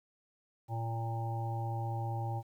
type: harmonic tone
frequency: 114.4 Hz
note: A#2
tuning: 32 cents flat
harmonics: 1 / 3 / 5 / 7 / 8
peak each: -34 / -47 / -48 / -40 / -48 dBFS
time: 0.68-2.43 s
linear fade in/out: 50 ms
effects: 11-bit